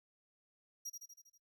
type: tone with echo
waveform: 40% pulse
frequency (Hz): 5710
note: F8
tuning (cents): +37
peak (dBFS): -40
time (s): 0.85-0.9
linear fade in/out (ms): 10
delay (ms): 80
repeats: 6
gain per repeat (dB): -4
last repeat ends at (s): 1.38
effects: noise-tail reverb RT60 0.2 s tail -26 dB re dry